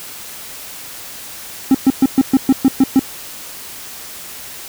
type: tone bursts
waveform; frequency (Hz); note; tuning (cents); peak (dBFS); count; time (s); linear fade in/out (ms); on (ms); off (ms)
triangle; 266.3; C4; +31; -4; 9; 1.71-2.994; 2; 36; 120
effects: white hiss -32 dBFS RMS until 4.68 s